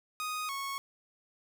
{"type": "tone pair in turn", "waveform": "sawtooth", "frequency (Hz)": [1245, 1101.8], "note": ["D#6", "C#6"], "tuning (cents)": [1, -11], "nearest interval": "major second", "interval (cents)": 212, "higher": "first", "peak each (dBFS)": [-30, -31], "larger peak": "first", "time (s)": [[0.2, 0.49], [0.49, 0.78]], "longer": "neither", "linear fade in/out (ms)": 0, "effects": []}